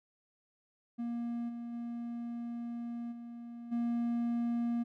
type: tone with level steps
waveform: triangle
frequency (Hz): 236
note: A#3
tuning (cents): +22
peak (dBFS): -32 / -37 / -35 / -41 / -28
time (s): 0.98-4.84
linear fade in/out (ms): 20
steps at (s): 1.48 / 1.72 / 3.11 / 3.71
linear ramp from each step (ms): 20
effects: none